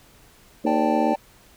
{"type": "harmonic tone", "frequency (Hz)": 77, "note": "D#2", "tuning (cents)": -17, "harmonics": [3, 4, 5, 6, 7], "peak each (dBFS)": [-24, -24, -32, -30, -29], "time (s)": [0.64, 1.14], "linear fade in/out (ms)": 10}
{"type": "chord", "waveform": "triangle", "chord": "D suspended fourth", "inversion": "none", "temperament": "equal", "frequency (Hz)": [587.3, 784, 880], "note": ["D5", "G5", "A5"], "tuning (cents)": [0, 0, 0], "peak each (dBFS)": [-24, -23, -25], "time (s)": [0.66, 1.16], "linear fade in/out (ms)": 10}
{"effects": ["pink hiss -53 dBFS RMS until 1.56 s"]}